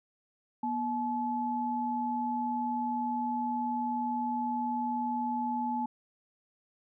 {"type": "tone pair together", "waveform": "sine", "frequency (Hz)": [241.8, 861], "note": ["B3", "A5"], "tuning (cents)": [-36, -38], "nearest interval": "octave + minor seventh", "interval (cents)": 2198, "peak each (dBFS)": [-33, -31], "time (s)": [0.63, 5.86], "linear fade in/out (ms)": 5, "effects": []}